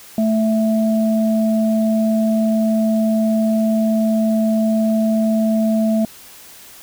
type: tone pair together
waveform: sine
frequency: 220 / 659.3 Hz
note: A3 / E5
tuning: 0 / 0 cents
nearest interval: octave + perfect fifth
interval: 1900 cents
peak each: -14 / -21 dBFS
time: 0.18-6.05 s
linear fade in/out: 2 ms
effects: white hiss -41 dBFS RMS until 6.82 s